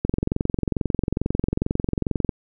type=click train; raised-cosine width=3 ms; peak=-8 dBFS; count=51; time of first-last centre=0.05-2.292 s; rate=22.3 Hz; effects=none